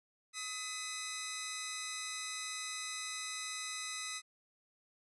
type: tone pair together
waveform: 10% pulse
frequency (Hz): 1267 / 2011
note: D#6 / B6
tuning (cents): +31 / +31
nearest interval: minor sixth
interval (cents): 800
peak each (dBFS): -35 / -32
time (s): 0.33-4.22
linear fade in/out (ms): 50
effects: resampled to 24000 Hz